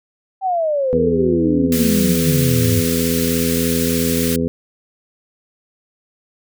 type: exponential sweep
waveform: sine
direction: down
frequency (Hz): 784 to 95.6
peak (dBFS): -15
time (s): 0.41-2.84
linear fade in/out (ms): 50
type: harmonic tone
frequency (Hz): 83.3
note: E2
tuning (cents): +19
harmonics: 1 / 2 / 3 / 4 / 5 / 6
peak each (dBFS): -27 / -22 / -19 / -31 / -23 / -25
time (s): 0.93-4.48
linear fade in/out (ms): 0
type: high-pass noise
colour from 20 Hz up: white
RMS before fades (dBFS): -24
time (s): 1.72-4.36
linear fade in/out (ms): 2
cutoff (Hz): 1400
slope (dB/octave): 24
effects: none